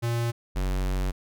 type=tone pair in turn; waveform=square; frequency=117.6 / 46.67 Hz; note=A#2 / F#1; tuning=+16 / +16 cents; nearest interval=octave + major third; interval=1600 cents; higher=first; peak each=-25 dBFS; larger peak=neither; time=0.02-0.32 / 0.55-1.12 s; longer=second; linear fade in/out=20 ms; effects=none